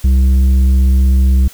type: tone with tanh clipping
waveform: sine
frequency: 65.41 Hz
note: C2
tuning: in tune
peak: -8 dBFS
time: 0.04-1.48 s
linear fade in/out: 5 ms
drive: 7 dB
effects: white hiss -39 dBFS RMS until 1.53 s